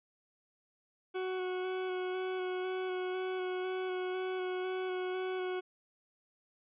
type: tone with vibrato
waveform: 40% pulse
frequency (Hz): 370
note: F#4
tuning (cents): 0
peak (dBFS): -33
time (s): 1.14-5.61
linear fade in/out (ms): 20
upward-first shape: square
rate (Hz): 2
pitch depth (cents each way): 11
effects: resampled to 8000 Hz